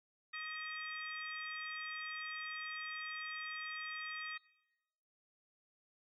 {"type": "harmonic tone with a mistuned harmonic", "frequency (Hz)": 627, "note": "D#5", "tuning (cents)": 13, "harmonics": [2, 3, 4, 5, 6, 7], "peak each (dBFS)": [-49, -45, -47, -59, -52, -56], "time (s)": [0.33, 4.38], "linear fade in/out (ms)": 10, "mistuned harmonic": 5, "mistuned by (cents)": 25, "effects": ["noise-tail reverb RT60 1.0 s tail -21 dB re dry"]}